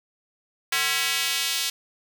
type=tone with high-pass filter sweep; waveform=square; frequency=150.6 Hz; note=D3; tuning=44 cents sharp; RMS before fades=-25 dBFS; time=0.72-1.7 s; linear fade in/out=5 ms; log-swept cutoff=1900 to 3600 Hz; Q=1.2; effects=none